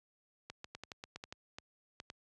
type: clicks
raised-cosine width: 0.2 ms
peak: -27 dBFS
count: 12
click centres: 0.5 / 0.644 / 0.75 / 0.836 / 0.918 / 1.039 / 1.16 / 1.239 / 1.325 / 1.585 / 2.001 / 2.101 s
effects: high-pass 60 Hz 12 dB/octave + resampled to 24000 Hz